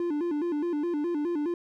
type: tone with vibrato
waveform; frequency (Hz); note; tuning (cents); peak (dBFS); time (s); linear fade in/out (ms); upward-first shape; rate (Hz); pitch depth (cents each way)
triangle; 319.8; D#4; +48; -24; 0-1.54; 2; square; 4.8; 140
effects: none

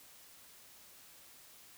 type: silence
effects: white hiss -58 dBFS RMS until 1.77 s

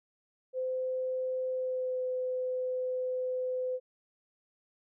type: tone with pitch glide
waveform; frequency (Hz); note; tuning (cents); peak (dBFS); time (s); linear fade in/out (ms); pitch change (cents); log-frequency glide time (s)
sine; 514 to 508.4; C5 to C5; -31 to -50; -30; 0.53-3.8; 50; -19; 1.51-2.02
effects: none

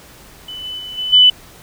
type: tone with level steps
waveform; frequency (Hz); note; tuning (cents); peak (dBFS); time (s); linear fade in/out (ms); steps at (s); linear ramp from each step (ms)
sine; 2999; F#7; +23; -27 / -24 / -27 / -19 / -5; 0.48-1.3; 5; 0.63 / 0.78 / 0.97 / 1.12; 20
effects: pink hiss -42 dBFS RMS until 1.62 s

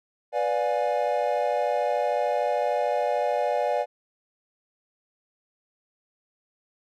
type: chord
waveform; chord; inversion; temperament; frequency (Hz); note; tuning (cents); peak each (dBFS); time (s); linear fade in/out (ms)
triangle; B diminished seventh; none; equal with one note detuned; 493.9 / 587.3 / 711.1 / 830.6; B4 / D5 / F5 / Ab5; 0 / 0 / +31 / 0; -27 / -24 / -26 / -28; 0.32-3.86; 50
effects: none

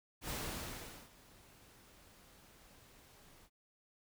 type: noise with ADSR envelope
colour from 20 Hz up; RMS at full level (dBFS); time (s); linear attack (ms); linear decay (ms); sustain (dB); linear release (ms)
pink; -40; 0.21-3.5; 86; 790; -22; 63
effects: none

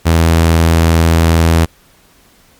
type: tone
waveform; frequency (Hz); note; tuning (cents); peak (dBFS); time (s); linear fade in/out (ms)
sawtooth; 82.41; E2; 0; -3; 0.05-1.66; 20
effects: pink hiss -48 dBFS RMS until 2.59 s + MP3 96 kbps

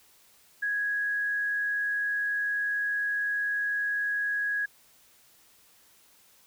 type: tone with frequency modulation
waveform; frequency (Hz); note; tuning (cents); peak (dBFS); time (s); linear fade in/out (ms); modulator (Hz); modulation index
sine; 1661.2; G#6; 0; -26; 0.62-4.66; 10; 91.3; 0.27
effects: white hiss -60 dBFS RMS until 6.46 s

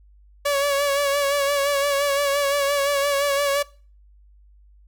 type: tone with vibrato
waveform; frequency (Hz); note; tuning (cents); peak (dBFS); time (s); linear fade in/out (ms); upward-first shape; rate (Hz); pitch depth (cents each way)
sawtooth; 565; C#5; +33; -15; 0.45-3.63; 10; sine; 5.8; 38
effects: noise-tail reverb RT60 0.4 s tail -22 dB re dry + added 50 Hz sine -49 dBFS peak until 4.87 s

